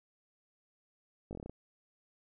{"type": "slowing click train", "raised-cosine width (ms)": 2, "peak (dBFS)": -30, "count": 8, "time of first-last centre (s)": [1.31, 1.496], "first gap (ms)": 19, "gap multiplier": 1.11, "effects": []}